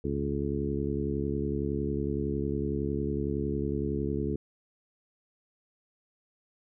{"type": "harmonic tone with a mistuned harmonic", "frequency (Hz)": 70.9, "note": "C#2", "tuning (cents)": 40, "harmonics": [1, 2, 3, 4, 5, 6], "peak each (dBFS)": [-35, -35, -35, -35, -35, -35], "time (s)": [0.04, 4.36], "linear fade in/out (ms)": 5, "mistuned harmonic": 1, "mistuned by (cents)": 59, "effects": []}